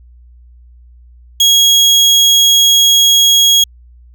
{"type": "tone", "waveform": "30% pulse", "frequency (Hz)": 3300, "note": "G#7", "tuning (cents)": -12, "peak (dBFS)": -3, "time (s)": [1.4, 3.64], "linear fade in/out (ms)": 5, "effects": ["added 60 Hz sine -38 dBFS peak until 4.14 s"]}